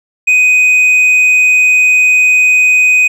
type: tone with tanh clipping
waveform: sine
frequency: 2500 Hz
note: D#7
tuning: 8 cents sharp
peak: -6 dBFS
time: 0.27-3.08 s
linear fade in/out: 10 ms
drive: 4 dB
effects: none